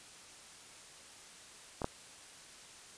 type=clicks; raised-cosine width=1 ms; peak=-23 / -18 dBFS; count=2; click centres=1.818 / 1.844 s; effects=white hiss -54 dBFS RMS until 2.97 s + resampled to 22050 Hz